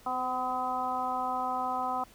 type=harmonic tone with a mistuned harmonic; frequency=253.6 Hz; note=B3; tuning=46 cents sharp; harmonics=1 / 2 / 3 / 4 / 5; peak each=-41 / -42 / -32 / -34 / -35 dBFS; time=0.06-2.04 s; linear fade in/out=5 ms; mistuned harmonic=2; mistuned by=+22 cents; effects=pink hiss -57 dBFS RMS until 2.14 s